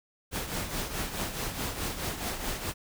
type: noise with tremolo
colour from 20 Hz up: pink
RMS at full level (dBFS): -31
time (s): 0.31-2.74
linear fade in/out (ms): 50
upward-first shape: triangle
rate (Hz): 4.7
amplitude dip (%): 65
effects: none